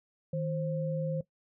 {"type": "tone pair together", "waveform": "sine", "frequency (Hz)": [157.88, 528], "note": ["D#3", "C5"], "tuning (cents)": [26, 16], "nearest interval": "octave + major sixth", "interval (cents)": 2090, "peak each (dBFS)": [-31, -34], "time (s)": [0.33, 1.21], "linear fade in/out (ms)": 5, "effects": ["noise-tail reverb RT60 0.1 s tail -17 dB re dry"]}